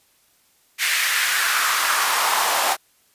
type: noise with high-pass filter sweep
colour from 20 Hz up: pink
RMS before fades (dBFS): -20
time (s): 0.78-2.77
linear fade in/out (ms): 50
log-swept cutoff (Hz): 2100 to 750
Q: 2.4
effects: white hiss -60 dBFS RMS until 3.14 s + resampled to 32000 Hz